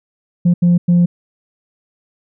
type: tone bursts at uneven times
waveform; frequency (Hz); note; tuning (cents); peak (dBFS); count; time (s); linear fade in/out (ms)
sine; 174.61; F3; 0; -6; 3; 0.45-0.54 / 0.62-0.78 / 0.88-1.06; 10
effects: tanh soft clip ceiling -6 dBFS